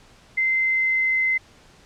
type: tone with pitch glide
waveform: sine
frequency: 2074 to 2061 Hz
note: C7 to C7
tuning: -16 to -27 cents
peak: -18 dBFS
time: 0.37-1.38 s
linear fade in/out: 10 ms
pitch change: -11 cents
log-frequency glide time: 0.53-1.19 s
effects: pink hiss -52 dBFS RMS until 1.85 s + low-pass 7000 Hz 12 dB/octave